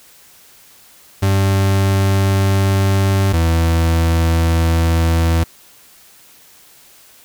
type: tone pair in turn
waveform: 40% pulse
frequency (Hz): 97.5 / 82.59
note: G2 / E2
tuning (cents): -9 / +4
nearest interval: minor third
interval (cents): 287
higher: first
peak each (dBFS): -11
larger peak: neither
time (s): 1.22-3.33 / 3.33-5.44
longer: neither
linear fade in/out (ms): 10
effects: white hiss -46 dBFS RMS until 7.24 s